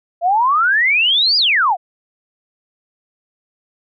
sine exponential two-way sweep, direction up then down, 663 to 4978 to 663 Hz, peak -11 dBFS, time 0.21-1.77 s, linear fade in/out 50 ms, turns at 1.37 s, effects none

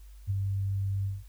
sine tone with ADSR envelope, 98 Hz, G2, in tune, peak -24 dBFS, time 0.27-1.24 s, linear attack 33 ms, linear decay 21 ms, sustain -3 dB, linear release 190 ms, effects added 50 Hz sine -46 dBFS peak until 1.28 s + white hiss -64 dBFS RMS until 1.28 s

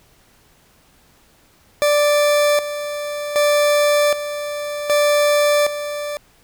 40% pulse tone with tremolo, 587.3 Hz, D5, in tune, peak -12 dBFS, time 1.82-6.17 s, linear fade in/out 0 ms, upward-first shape square, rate 0.65 Hz, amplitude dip 70%, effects pink hiss -54 dBFS RMS until 6.43 s

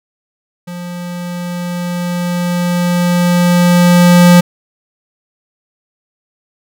square tone with level ramp, 176 Hz, F3, 14 cents sharp, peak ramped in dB -24 to -3 dBFS, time 0.67-4.41 s, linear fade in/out 10 ms, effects none

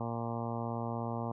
harmonic tone, 116.54 Hz, A#2, in tune, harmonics 1 / 2 / 3 / 4 / 5 / 6 / 7 / 8 / 9 / 10, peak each -38 / -39 / -46 / -44 / -44 / -44 / -44 / -46 / -46 / -51 dBFS, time 0-1.32 s, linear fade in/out 5 ms, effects none

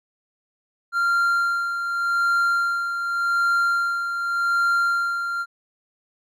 triangle tone with tremolo, 1387 Hz, F6, 12 cents flat, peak -15 dBFS, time 0.92-5.46 s, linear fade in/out 50 ms, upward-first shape sine, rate 0.86 Hz, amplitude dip 55%, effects none

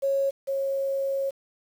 sine tone pair in turn, 549 / 546.1 Hz, C#5 / C#5, -17 / -26 cents, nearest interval unison, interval 9 cents, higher first, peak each -21 / -24 dBFS, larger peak first, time 0.02-0.31 / 0.47-1.31 s, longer second, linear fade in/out 20 ms, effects 8-bit

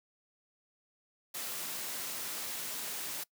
white noise, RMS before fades -39 dBFS, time 1.34-3.24 s, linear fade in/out 10 ms, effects noise-tail reverb RT60 0.1 s tail -23 dB re dry + high-pass 150 Hz 12 dB/octave

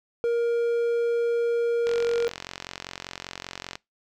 triangle tone, 470 Hz, A#4, 14 cents sharp, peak -19 dBFS, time 0.24-2.28 s, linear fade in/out 0 ms
click train, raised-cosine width 0.2 ms, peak -16 dBFS, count 86, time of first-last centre 1.87-3.755 s, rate 45.1 Hz
effects noise-tail reverb RT60 0.2 s tail -24 dB re dry

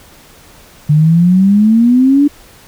sine exponential sweep, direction up, 146.83 to 293.7 Hz, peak -5 dBFS, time 0.89-2.28 s, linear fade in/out 10 ms, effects pink hiss -41 dBFS RMS until 2.67 s

